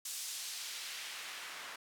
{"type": "noise with band-pass filter sweep", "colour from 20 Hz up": "white", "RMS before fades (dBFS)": -44, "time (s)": [0.05, 1.76], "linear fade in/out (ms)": 5, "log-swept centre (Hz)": [7100, 1300], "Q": 0.82, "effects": []}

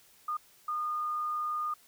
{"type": "tone bursts at uneven times", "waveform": "sine", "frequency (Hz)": 1221, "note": "D#6", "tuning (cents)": -33, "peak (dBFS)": -30, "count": 2, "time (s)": [[0.28, 0.37], [0.68, 1.74]], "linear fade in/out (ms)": 5, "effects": ["white hiss -61 dBFS RMS until 1.87 s"]}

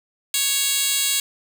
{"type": "tone with high-pass filter", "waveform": "10% pulse", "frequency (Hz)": 554.4, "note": "C#5", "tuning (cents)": 0, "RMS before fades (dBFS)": -21, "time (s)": [0.34, 1.2], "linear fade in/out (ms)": 2, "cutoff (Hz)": 4900, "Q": 1.3, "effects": []}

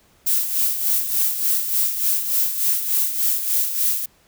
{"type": "noise with tremolo", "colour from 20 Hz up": "violet", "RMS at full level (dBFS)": -18, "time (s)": [0.26, 4.06], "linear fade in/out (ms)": 10, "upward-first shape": "sine", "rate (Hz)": 3.4, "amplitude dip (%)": 60, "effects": ["pink hiss -57 dBFS RMS until 4.27 s"]}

